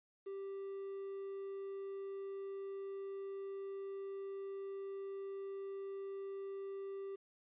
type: tone with quantisation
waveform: triangle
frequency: 392 Hz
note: G4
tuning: in tune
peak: -40 dBFS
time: 0.26-7.16 s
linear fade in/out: 10 ms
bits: 11
effects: resampled to 8000 Hz